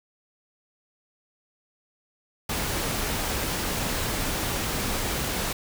pink noise, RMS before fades -28 dBFS, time 2.49-5.53 s, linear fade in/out 5 ms, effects none

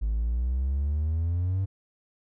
triangle exponential sweep, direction up, 51.91 to 98 Hz, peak -21 dBFS, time 0.01-1.66 s, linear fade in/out 20 ms, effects tanh soft clip ceiling -18 dBFS

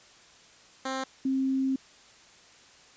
10% pulse / sine tone pair in turn, 264.3 / 266 Hz, C4 / C4, +18 / +29 cents, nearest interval unison, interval 11 cents, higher second, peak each -22 / -24 dBFS, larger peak first, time 0.85-1.04 / 1.25-1.76 s, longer second, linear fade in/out 5 ms, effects white hiss -55 dBFS RMS until 2.96 s + resampled to 16000 Hz

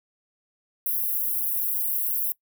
white high-pass noise, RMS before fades -26 dBFS, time 0.86-2.32 s, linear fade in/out 0 ms, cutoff 11000 Hz, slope 48 dB/octave, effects noise-tail reverb RT60 0.1 s tail -22 dB re dry

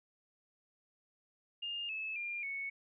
sine tone with pitch steps, 2821 / 2602 / 2400 / 2213 Hz, F7 / E7 / D7 / C#7, +17 / -23 / +37 / -3 cents, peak -37 dBFS, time 1.62-2.7 s, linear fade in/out 10 ms, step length 270 ms, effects none

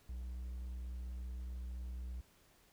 triangle tone, 61.74 Hz, B1, in tune, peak -39 dBFS, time 0.09-2.21 s, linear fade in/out 5 ms, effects pink hiss -68 dBFS RMS until 2.72 s

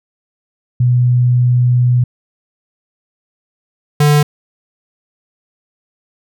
sine / square tone pair in turn, 123.47 / 147.54 Hz, B2 / D3, 0 / +8 cents, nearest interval minor third, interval 308 cents, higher second, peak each -8 dBFS, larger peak neither, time 0.8-2.04 / 4-4.23 s, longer first, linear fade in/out 5 ms, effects none

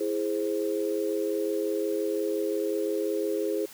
sine chord, E augmented, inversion none, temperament equal, 329.6 / 415.3 / 523.3 Hz, E4 / G#4 / B#4, 0 / 0 / 0 cents, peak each -31 / -28 / -32 dBFS, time 0-3.66 s, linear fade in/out 10 ms, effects white hiss -48 dBFS RMS until 3.73 s

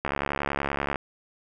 click train, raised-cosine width 0.5 ms, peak -11 dBFS, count 65, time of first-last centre 0.05-0.958 s, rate 70.5 Hz, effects none

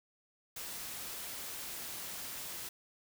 white noise, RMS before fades -43 dBFS, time 0.56-2.69 s, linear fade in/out 5 ms, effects none

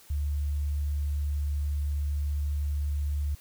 sine tone, 72.7 Hz, D2, 17 cents flat, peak -26 dBFS, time 0.1-3.35 s, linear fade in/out 5 ms, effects white hiss -55 dBFS RMS until 3.4 s

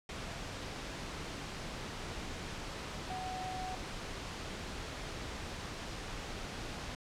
sine tone in noise, 745 Hz, F#5, 12 cents sharp, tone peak -39 dBFS, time 3.1-3.75 s, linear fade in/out 2 ms, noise pink, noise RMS -42 dBFS, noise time 0.09-6.95 s, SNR 0 dB, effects low-pass 6000 Hz 12 dB/octave

